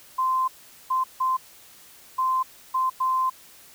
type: tone bursts at uneven times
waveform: sine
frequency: 1038 Hz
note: C6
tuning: 14 cents flat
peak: -20 dBFS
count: 6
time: 0.18-0.48 / 0.9-1.04 / 1.2-1.37 / 2.18-2.43 / 2.74-2.9 / 3-3.3 s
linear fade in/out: 10 ms
effects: white hiss -50 dBFS RMS until 3.74 s